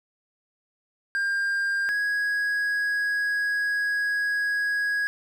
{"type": "tone pair in turn", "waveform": "triangle", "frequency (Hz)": [1601, 1658.1], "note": ["G6", "G#6"], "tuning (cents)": [36, -3], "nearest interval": "minor second", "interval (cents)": 61, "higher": "second", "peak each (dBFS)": -21, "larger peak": "neither", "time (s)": [[1.15, 1.89], [1.89, 5.07]], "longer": "second", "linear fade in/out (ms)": 0, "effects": []}